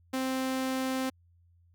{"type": "tone", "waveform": "sawtooth", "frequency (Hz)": 261.6, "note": "C4", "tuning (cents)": 0, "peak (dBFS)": -25, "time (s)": [0.13, 1.1], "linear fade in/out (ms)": 10, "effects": ["added 86 Hz sine -60 dBFS peak until 1.74 s"]}